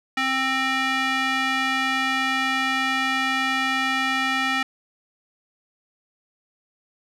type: tone with band-pass filter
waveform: square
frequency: 264.2 Hz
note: C4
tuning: 17 cents sharp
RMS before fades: -23 dBFS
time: 0.17-4.63 s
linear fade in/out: 5 ms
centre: 2100 Hz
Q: 1.5
effects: none